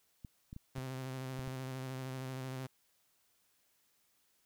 clicks, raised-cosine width 5 ms, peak -34 dBFS, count 6, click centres 0.248 / 0.529 / 0.564 / 0.782 / 1.393 / 1.477 s
sawtooth tone with vibrato, 130.7 Hz, C3, 1 cent flat, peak -36 dBFS, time 0.75-2.67 s, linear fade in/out 10 ms, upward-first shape square, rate 13 Hz, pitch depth 22 cents each way
effects white hiss -74 dBFS RMS until 4.45 s

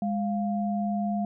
sine tone pair together, 205.6 / 698.5 Hz, G#3 / F5, -17 / 0 cents, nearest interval octave + major sixth, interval 2117 cents, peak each -26 / -31 dBFS, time 0.02-1.25 s, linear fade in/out 2 ms, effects none

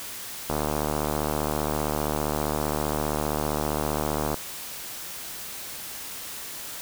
click train, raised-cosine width 1 ms, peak -12 dBFS, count 290, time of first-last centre 0.5-4.343 s, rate 75.2 Hz, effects white hiss -37 dBFS RMS until 6.81 s

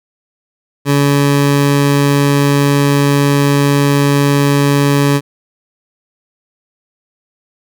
20% pulse tone, 141.9 Hz, C#3, 41 cents sharp, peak -4 dBFS, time 0.85-5.21 s, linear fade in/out 50 ms, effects none

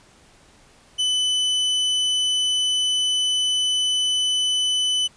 40% pulse tone, 3000 Hz, F#7, 23 cents sharp, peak -18 dBFS, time 0.98-5.08 s, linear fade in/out 20 ms, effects pink hiss -53 dBFS RMS until 5.16 s + resampled to 22050 Hz

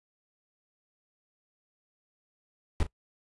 brown noise with echo, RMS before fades -24 dBFS, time 2.8-2.83 s, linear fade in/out 0 ms, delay 36 ms, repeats 1, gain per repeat -14 dB, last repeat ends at 2.866 s, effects noise-tail reverb RT60 0.1 s tail -22 dB re dry + resampled to 24000 Hz

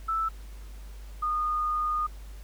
sine tone pair in turn, 1318.5 / 1226.5 Hz, E6 / D#6, 0 / -25 cents, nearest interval minor second, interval 125 cents, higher first, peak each -25 dBFS, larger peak neither, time 0.08-0.29 / 1.22-2.07 s, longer second, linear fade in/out 10 ms, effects added 50 Hz sine -40 dBFS peak until 2.43 s + pink hiss -55 dBFS RMS until 2.43 s

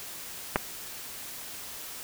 clicks, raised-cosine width 0.5 ms, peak -7 / -17 dBFS, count 2, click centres 0.559 / 0.564 s, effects white hiss -41 dBFS RMS until 2.03 s

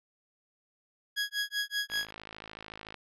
20% pulse tone with tremolo, 1661.2 Hz, G#6, in tune, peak -23 dBFS, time 1.16-2.11 s, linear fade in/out 20 ms, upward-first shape sine, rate 5.2 Hz, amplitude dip 100%
click train, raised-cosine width 0.3 ms, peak -27 dBFS, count 57, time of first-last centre 1.9-2.943 s, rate 53.7 Hz
effects low-pass 10000 Hz 12 dB/octave

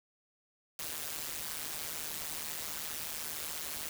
white noise with amplitude modulation, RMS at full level -36 dBFS, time 0.79-3.89 s, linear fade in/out 2 ms, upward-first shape sine, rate 154 Hz, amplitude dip 85%, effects none

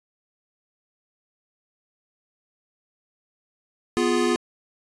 square chord, F diminished, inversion second, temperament equal, 246.9 / 349.2 / 415.3 Hz, Cb4 / F4 / Ab4, 0 / 0 / 0 cents, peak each -25 / -23 / -26 dBFS, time 3.97-4.36 s, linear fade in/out 0 ms, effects resampled to 22050 Hz

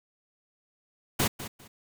pink noise with echo, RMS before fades -25 dBFS, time 1.19-1.28 s, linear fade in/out 10 ms, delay 200 ms, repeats 2, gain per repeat -13 dB, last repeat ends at 1.68 s, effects none

